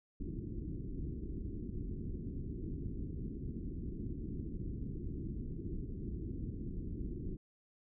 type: low-pass noise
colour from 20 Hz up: pink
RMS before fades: -41 dBFS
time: 0.2-7.37 s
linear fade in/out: 5 ms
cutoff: 370 Hz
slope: 48 dB/octave
effects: none